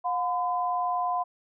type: tone pair together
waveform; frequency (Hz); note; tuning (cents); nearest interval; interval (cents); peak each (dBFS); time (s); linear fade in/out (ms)
sine; 717 / 1014; F5 / B5; +45 / +45; tritone; 600; -27 / -28; 0.04-1.24; 20
effects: none